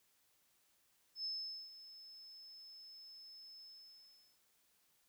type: tone with ADSR envelope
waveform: sine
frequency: 5230 Hz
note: E8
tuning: 15 cents flat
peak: -38 dBFS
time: 1.15-4.4 s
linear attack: 93 ms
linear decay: 450 ms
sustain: -15 dB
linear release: 790 ms
effects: white hiss -75 dBFS RMS until 5.08 s